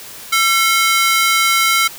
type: ring-modulated tone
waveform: sawtooth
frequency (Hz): 1760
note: A6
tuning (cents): 0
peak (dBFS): -5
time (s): 0.32-1.88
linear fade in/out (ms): 10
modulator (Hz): 409
effects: white hiss -34 dBFS RMS until 1.98 s